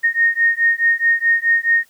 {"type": "beating tone pair", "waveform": "sine", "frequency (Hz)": [1848, 1852.7], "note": ["A#6", "A#6"], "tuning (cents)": [-16, -11], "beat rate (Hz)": 4.7, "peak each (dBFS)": -16, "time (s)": [0.03, 1.85], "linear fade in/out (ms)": 20, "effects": ["white hiss -55 dBFS RMS until 1.89 s"]}